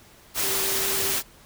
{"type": "tone in noise", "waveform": "sine", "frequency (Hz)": 389.2, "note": "G4", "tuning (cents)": -12, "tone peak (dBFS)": -33, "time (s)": [0.41, 1.16], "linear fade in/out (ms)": 50, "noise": "white", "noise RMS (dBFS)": -25, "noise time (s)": [0.34, 1.23], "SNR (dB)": -11, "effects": ["pink hiss -52 dBFS RMS until 1.45 s"]}